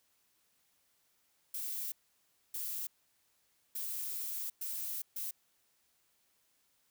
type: noise bursts at uneven times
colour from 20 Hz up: violet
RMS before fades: -39 dBFS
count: 5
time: 1.54-1.92 / 2.54-2.87 / 3.75-4.5 / 4.61-5.02 / 5.16-5.31 s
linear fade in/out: 5 ms
effects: white hiss -74 dBFS RMS until 6.9 s